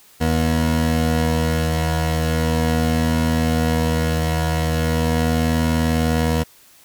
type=tone pair together; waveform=20% pulse; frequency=80.1 / 239.9 Hz; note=E2 / A#3; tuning=-49 / +50 cents; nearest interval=octave + perfect fifth; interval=1899 cents; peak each=-13 / -18 dBFS; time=0.2-6.44 s; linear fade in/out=20 ms; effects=white hiss -50 dBFS RMS until 6.84 s